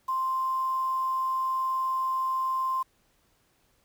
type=tone with quantisation; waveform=sine; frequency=1046.5 Hz; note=C6; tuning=in tune; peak=-25 dBFS; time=0.08-2.83 s; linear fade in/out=10 ms; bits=8; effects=pink hiss -68 dBFS RMS until 3.84 s